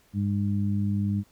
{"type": "harmonic tone", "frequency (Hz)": 100.9, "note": "G#2", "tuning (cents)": -49, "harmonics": [1, 2, 3], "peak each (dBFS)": [-26, -26, -38], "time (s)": [0.13, 1.24], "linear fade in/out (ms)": 50, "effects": ["pink hiss -62 dBFS RMS until 1.31 s"]}